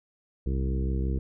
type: harmonic tone with a mistuned harmonic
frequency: 65.7 Hz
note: C2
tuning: 8 cents sharp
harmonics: 1 / 2 / 3 / 4 / 5 / 6 / 7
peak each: -26 / -33 / -35 / -42 / -38 / -41 / -43 dBFS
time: 0.46-1.19 s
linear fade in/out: 5 ms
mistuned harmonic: 1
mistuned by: -45 cents
effects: none